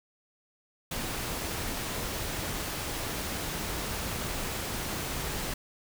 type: noise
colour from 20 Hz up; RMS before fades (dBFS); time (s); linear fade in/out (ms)
pink; -34; 0.91-5.54; 5
effects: none

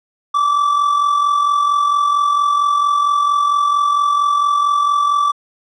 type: tone with amplitude modulation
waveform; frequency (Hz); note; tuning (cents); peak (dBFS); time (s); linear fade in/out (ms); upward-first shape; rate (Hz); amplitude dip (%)
triangle; 1161; D6; -20; -8; 0.34-5.32; 10; sine; 44.4; 50
effects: resampled to 24000 Hz

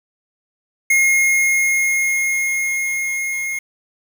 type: tone with level ramp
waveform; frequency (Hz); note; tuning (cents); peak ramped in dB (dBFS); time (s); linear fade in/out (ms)
square; 2148; C7; +45; -12 to -22; 0.9-3.59; 5
effects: 7-bit

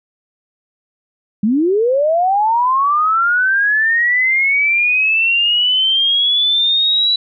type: linear sweep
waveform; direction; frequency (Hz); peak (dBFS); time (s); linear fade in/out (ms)
sine; up; 196 to 3951; -11; 1.43-7.16; 5
effects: none

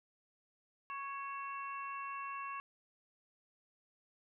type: harmonic tone with a mistuned harmonic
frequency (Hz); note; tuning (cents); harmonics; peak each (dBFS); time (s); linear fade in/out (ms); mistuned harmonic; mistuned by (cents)
554.4; C#5; 0; 2 / 3 / 4 / 5; -41 / -51 / -54 / -49; 0.9-2.6; 0; 5; -44
effects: none

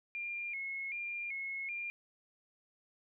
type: tone with vibrato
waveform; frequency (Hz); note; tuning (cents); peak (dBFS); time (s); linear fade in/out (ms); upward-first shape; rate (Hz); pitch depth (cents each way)
sine; 2284; D7; -49; -37; 0.15-1.9; 0; square; 1.3; 84
effects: none

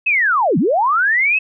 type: linear two-way sweep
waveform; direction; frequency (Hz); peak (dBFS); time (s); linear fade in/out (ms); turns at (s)
sine; down then up; 2637 to 145.1 to 2637; -12; 0.06-1.39; 10; 0.58
effects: none

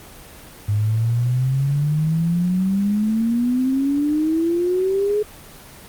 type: exponential sweep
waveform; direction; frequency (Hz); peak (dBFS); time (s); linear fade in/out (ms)
sine; up; 102.1 to 424.8; -16; 0.68-5.23; 10
effects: pink hiss -41 dBFS RMS until 5.88 s + Opus 24 kbps

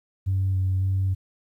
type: tone with vibrato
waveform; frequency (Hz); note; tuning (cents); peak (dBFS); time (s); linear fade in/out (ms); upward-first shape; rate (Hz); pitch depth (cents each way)
sine; 94.8; F#2; +43; -19; 0.26-1.15; 20; square; 1.8; 14
effects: tanh soft clip ceiling -17 dBFS + 10-bit

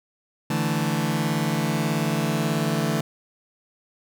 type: chord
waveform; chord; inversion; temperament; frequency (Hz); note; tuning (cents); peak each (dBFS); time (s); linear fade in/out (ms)
sawtooth; D suspended second; none; just; 146.83 / 165.19 / 220.2; D3 / E3 / A3; 0 / +4 / +2; -22; 0.5-3.01; 5
effects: none

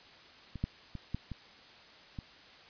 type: clicks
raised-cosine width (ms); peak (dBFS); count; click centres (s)
5; -28 / -19 / -28 / -21 / -27 / -27; 6; 0.557 / 0.64 / 0.953 / 1.146 / 1.317 / 2.188
effects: white hiss -55 dBFS RMS until 2.69 s + resampled to 11025 Hz

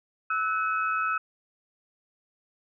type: tone cluster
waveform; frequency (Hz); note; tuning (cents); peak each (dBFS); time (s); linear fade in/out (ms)
sine; 1306 / 1486 / 2551; E6 / F#6 / D#7; -17 / +7 / +43; -26 / -30 / -35; 0.3-1.18; 5
effects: none

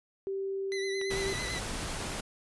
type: tone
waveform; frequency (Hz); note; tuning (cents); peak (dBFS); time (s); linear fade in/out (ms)
sine; 389.3; G4; -12; -31; 0.27-1.33; 0
type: tone with vibrato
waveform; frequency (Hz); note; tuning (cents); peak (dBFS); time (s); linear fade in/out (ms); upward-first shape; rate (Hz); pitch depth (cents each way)
25% pulse; 2002; B6; +23; -32; 0.72-1.59; 0; sine; 9; 40
type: click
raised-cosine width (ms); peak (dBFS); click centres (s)
0.3; -27; 1.014
type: noise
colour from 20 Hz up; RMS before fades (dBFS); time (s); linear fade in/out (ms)
pink; -36; 1.1-2.21; 10
effects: resampled to 24000 Hz

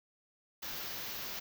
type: band-stop noise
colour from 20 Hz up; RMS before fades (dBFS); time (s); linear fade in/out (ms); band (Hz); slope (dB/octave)
white; -41; 0.62-1.4; 10; 6300 to 13000; 48
effects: none

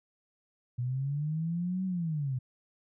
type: linear two-way sweep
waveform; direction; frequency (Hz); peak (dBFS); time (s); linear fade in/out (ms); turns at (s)
sine; up then down; 120 to 190 to 123.8; -29; 0.78-2.39; 10; 1.85
effects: none

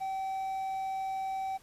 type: tone with quantisation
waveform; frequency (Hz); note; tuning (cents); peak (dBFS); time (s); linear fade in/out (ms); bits
triangle; 769; G5; -33; -30; 0-1.58; 20; 10
effects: pink hiss -60 dBFS RMS until 1.62 s + resampled to 32000 Hz

